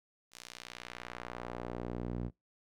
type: tone with band-pass filter sweep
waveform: sawtooth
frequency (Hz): 60.1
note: B1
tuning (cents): -46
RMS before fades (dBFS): -42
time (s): 0.31-2.31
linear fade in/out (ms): 50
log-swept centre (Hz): 7000 to 180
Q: 0.79
effects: noise-tail reverb RT60 0.2 s tail -26 dB re dry